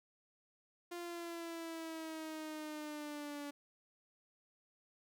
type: exponential sweep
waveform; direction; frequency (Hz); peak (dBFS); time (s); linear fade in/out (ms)
sawtooth; down; 349.2 to 287; -39; 0.91-3.51; 10
effects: none